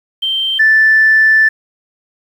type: tone pair in turn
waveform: sine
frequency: 3136 / 1760 Hz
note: G7 / A6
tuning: 0 / 0 cents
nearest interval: minor seventh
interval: 1000 cents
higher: first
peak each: -13 / -5 dBFS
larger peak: second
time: 0.22-0.59 / 0.59-1.49 s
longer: second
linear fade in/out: 10 ms
effects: tanh soft clip ceiling -1 dBFS + 7-bit